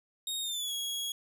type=tone with pitch glide; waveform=sawtooth; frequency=3729 to 3322 Hz; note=A#7 to G#7; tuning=0 to 0 cents; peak=-30 dBFS; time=0.27-1.12 s; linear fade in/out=2 ms; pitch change=-200 cents; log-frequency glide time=0.41-0.73 s; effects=none